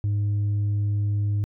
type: tone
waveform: sine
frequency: 102.8 Hz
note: G#2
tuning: 17 cents flat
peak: -18 dBFS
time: 0.04-1.44 s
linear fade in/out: 0 ms
effects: tanh soft clip ceiling -20 dBFS